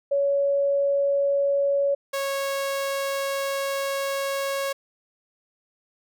sine / sawtooth tone pair in turn, 561 / 550.7 Hz, C#5 / C#5, +21 / -11 cents, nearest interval unison, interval 32 cents, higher first, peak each -19 / -21 dBFS, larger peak first, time 0.11-1.95 / 2.13-4.73 s, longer second, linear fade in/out 10 ms, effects none

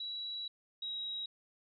sine tone pair in turn, 3909 / 3833 Hz, B7 / A#7, -19 / +47 cents, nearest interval unison, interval 34 cents, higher first, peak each -38 / -37 dBFS, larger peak second, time 0-0.48 / 0.82-1.26 s, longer first, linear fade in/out 5 ms, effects none

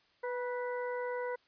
harmonic tone with a mistuned harmonic, 493.9 Hz, B4, in tune, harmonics 1 / 2 / 3 / 4, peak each -35 / -41 / -45 / -47 dBFS, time 0.23-1.36 s, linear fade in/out 10 ms, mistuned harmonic 2, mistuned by -28 cents, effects white hiss -69 dBFS RMS until 1.47 s + resampled to 11025 Hz

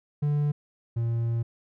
triangle tone pair in turn, 146.83 / 116.17 Hz, D3 / A#2, 0 / -6 cents, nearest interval major third, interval 406 cents, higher first, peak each -20 / -22 dBFS, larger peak first, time 0.22-0.52 / 0.96-1.43 s, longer second, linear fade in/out 10 ms, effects none

